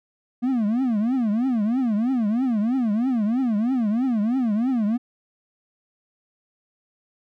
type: tone with vibrato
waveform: triangle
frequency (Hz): 233.8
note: A#3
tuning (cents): +5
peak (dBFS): -17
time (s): 0.42-4.98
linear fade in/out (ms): 20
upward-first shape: triangle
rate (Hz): 3.1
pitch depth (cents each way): 270
effects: none